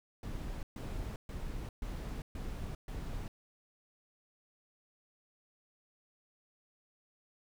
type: noise bursts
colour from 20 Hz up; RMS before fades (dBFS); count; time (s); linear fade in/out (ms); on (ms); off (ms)
brown; -40; 6; 0.23-3.28; 2; 400; 130
effects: none